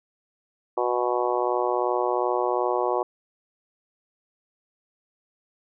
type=harmonic tone; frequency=122.7 Hz; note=B2; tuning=11 cents flat; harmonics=3 / 4 / 5 / 6 / 7 / 8 / 9; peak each=-27 / -28 / -29 / -30 / -30 / -31 / -32 dBFS; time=0.77-3.03 s; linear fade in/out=5 ms; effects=none